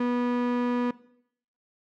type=tone; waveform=35% pulse; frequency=244.2 Hz; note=B3; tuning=19 cents flat; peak=-22 dBFS; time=0-0.91 s; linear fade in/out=5 ms; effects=noise-tail reverb RT60 0.7 s tail -19 dB re dry + low-pass 2000 Hz 12 dB/octave